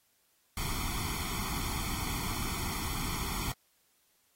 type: noise with comb filter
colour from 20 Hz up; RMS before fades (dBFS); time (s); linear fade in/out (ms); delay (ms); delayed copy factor
pink; -35; 0.57-3.52; 2; 0.9; +0.95
effects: white hiss -71 dBFS RMS until 4.35 s + AAC 48 kbps